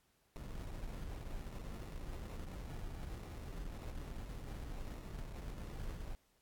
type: noise with sample-and-hold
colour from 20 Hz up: brown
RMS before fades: -45 dBFS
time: 0.36-6.15 s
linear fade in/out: 0 ms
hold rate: 1575 Hz
effects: pink hiss -75 dBFS RMS until 6.41 s + AAC 64 kbps